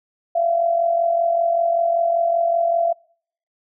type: tone with amplitude modulation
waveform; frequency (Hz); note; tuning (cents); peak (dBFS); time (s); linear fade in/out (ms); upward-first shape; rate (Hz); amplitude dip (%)
sine; 679; F5; -49; -13; 0.35-2.93; 10; sine; 45.2; 60
effects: noise-tail reverb RT60 0.6 s tail -26 dB re dry